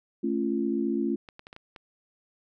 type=chord; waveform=sine; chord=A augmented; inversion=none; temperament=just; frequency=220 / 275 / 343.8 Hz; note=A3 / C#4 / E#4; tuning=0 / -14 / -27 cents; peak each=-29 dBFS; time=0.23-1.16 s; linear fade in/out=10 ms
type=clicks; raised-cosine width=0.3 ms; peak=-28 dBFS; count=6; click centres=1.288 / 1.394 / 1.469 / 1.529 / 1.564 / 1.762 s
effects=none